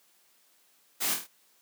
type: noise with echo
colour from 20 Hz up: white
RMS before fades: -30 dBFS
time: 1-1.15 s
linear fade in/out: 20 ms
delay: 25 ms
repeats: 5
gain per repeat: -4 dB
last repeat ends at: 1.275 s
effects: white hiss -65 dBFS RMS until 1.61 s + high-pass 200 Hz 12 dB/octave